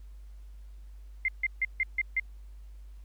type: tone bursts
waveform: sine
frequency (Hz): 2093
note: C7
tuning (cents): 0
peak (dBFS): -24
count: 6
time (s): 1.25-2.198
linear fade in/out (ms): 2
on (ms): 33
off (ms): 150
effects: added 50 Hz sine -44 dBFS peak until 3.04 s + pink hiss -69 dBFS RMS until 3.04 s

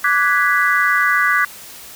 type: chord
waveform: sine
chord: G# half-diminished seventh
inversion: second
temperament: equal with one note detuned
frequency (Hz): 1166.5 / 1480 / 1661.2 / 1975.5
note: D6 / F#6 / G#6 / B6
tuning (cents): -12 / 0 / 0 / 0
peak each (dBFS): -18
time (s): 0.04-1.45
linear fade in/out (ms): 5
effects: white hiss -37 dBFS RMS until 1.95 s

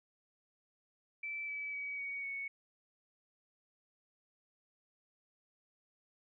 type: tone with pitch steps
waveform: sine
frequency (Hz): 2323 / 2296 / 2270 / 2244 / 2218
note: D7 / D7 / C#7 / C#7 / C#7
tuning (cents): -20 / -40 / +41 / +21 / 0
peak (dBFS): -38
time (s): 1.23-2.48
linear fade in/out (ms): 5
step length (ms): 250
effects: none

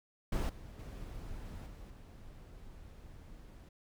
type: noise with level steps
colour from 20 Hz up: brown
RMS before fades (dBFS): -32 / -49 / -45 / -49 / -52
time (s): 0.32-3.69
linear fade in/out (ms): 5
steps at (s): 0.49 / 0.79 / 1.66 / 1.9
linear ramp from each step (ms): 5
effects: none

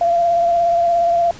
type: tone with vibrato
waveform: sine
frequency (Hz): 686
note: F5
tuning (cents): -31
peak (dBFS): -12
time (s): 0.01-1.31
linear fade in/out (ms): 2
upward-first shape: sine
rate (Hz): 17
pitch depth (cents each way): 23
effects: pink hiss -39 dBFS RMS until 1.39 s + resampled to 16000 Hz

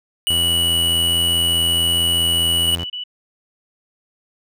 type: tone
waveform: square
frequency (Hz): 2939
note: F#7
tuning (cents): -12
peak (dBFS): -16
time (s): 0.27-2.75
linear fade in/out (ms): 0
type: tone with vibrato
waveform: sawtooth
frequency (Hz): 84.7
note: E2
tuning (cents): +48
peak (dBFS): -21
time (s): 0.3-2.84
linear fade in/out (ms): 0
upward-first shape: sine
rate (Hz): 1.3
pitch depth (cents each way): 11
type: tone bursts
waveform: sine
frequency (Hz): 2960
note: F#7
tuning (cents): 0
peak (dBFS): -25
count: 3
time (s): 2.65-3.038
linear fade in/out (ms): 5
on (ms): 110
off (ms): 29
effects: none

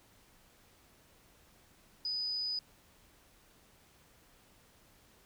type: tone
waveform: sine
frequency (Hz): 4978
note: D#8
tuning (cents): 0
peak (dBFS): -33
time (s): 2.05-2.59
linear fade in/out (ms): 2
effects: pink hiss -64 dBFS RMS until 5.25 s

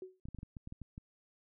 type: tone with exponential decay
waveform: sine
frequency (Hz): 372.7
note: F#4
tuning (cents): +13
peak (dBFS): -39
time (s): 0.02-0.2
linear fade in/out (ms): 2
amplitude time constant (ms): 38
type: clicks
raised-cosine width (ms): 5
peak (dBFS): -33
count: 10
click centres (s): 0.255 / 0.286 / 0.347 / 0.387 / 0.431 / 0.568 / 0.674 / 0.724 / 0.817 / 0.979
effects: none

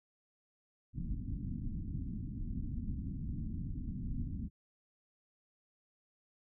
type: low-pass noise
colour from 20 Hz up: pink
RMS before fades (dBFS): -39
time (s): 0.93-4.5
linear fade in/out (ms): 50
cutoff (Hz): 270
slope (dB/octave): 48
effects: none

